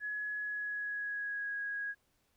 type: tone with pitch glide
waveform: sine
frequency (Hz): 1689 to 1652.3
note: G#6 to G#6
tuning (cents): +29 to -9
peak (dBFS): -35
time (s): 0-1.95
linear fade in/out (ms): 50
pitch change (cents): -38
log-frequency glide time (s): 0.37-1.55
effects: pink hiss -75 dBFS RMS until 2.36 s